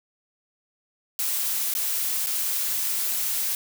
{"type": "noise with dropouts", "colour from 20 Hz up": "blue", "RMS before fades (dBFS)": -26, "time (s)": [1.19, 3.55], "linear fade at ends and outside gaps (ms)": 1, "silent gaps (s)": [[1.739, 1.75], [2.263, 2.269]], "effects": []}